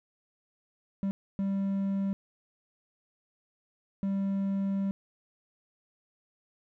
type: tone bursts at uneven times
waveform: triangle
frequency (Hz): 196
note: G3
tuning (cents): 0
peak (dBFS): -25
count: 3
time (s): 1.03-1.11 / 1.39-2.13 / 4.03-4.91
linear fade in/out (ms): 0
effects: none